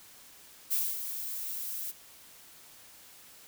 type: noise with ADSR envelope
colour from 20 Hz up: violet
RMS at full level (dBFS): -28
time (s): 0.7-1.92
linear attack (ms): 24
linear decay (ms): 240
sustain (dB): -9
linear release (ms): 19
effects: white hiss -54 dBFS RMS until 3.47 s